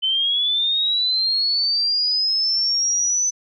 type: linear sweep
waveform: sine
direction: up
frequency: 3048 to 6060 Hz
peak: -17 dBFS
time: 0.02-3.31 s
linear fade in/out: 20 ms
effects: none